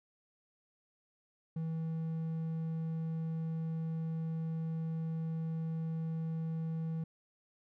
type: tone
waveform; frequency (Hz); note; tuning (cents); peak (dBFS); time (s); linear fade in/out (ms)
triangle; 161.9; E3; -31; -32; 1.56-7.04; 5
effects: none